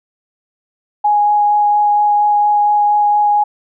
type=tone with vibrato; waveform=sine; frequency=830.6 Hz; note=G#5; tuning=in tune; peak=-9 dBFS; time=1.04-3.44 s; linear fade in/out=10 ms; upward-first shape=sine; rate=4.3 Hz; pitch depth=8 cents each way; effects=none

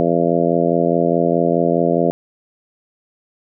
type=harmonic tone; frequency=84.8 Hz; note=E2; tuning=50 cents sharp; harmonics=2 / 3 / 4 / 5 / 6 / 7 / 8; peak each=-21 / -21 / -21 / -21 / -21 / -21 / -21 dBFS; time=0-2.11 s; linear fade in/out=0 ms; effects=none

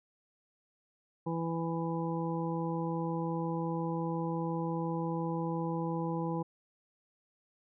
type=harmonic tone; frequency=165.7 Hz; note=E3; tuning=9 cents sharp; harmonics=1 / 2 / 3 / 5 / 6; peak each=-34 / -37 / -39 / -41 / -42 dBFS; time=1.26-6.43 s; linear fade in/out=10 ms; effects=none

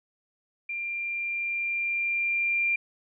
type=tone with level ramp; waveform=sine; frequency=2383 Hz; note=D7; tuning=25 cents sharp; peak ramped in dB=-30 to -22 dBFS; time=0.69-2.76 s; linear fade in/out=5 ms; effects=none

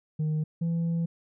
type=tone pair in turn; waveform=sine; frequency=154.5 / 167.38 Hz; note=D#3 / E3; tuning=-12 / +27 cents; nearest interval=minor second; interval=139 cents; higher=second; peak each=-22 dBFS; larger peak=neither; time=0.19-0.44 / 0.61-1.06 s; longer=second; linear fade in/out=10 ms; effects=tanh soft clip ceiling -24 dBFS

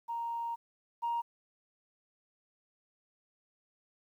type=tone pair in turn; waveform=sine; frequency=932.3 / 938.2 Hz; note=A#5 / A#5; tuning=0 / +11 cents; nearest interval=unison; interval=11 cents; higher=second; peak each=-33 / -29 dBFS; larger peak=second; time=0.08-0.56 / 1.02-1.22 s; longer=first; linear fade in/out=20 ms; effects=tanh soft clip ceiling -27 dBFS + 11-bit

